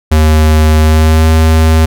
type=tone with pitch glide; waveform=square; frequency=77.78 to 79.74 Hz; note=D#2 to D#2; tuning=0 to +43 cents; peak=-5 dBFS; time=0.11-1.86 s; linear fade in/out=10 ms; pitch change=+43 cents; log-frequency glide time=0.79-1.28 s; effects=none